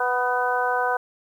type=harmonic tone with a mistuned harmonic; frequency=247.8 Hz; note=B3; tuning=6 cents sharp; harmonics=2 / 3 / 4 / 5 / 6; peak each=-27 / -25 / -26 / -31 / -26 dBFS; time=0-0.97 s; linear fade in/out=5 ms; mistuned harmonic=6; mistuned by=+24 cents; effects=9-bit